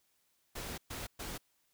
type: noise bursts at uneven times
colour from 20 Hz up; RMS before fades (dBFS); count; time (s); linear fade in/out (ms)
pink; -42; 3; 0.55-0.78 / 0.9-1.07 / 1.19-1.38; 10
effects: white hiss -75 dBFS RMS until 1.73 s